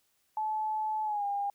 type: tone with pitch glide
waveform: sine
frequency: 864 to 806.1 Hz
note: A5 to G5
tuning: -32 to +48 cents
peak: -29 dBFS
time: 0.37-1.5 s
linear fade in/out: 2 ms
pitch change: -120 cents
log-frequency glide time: 1.04-1.25 s
effects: white hiss -73 dBFS RMS until 1.54 s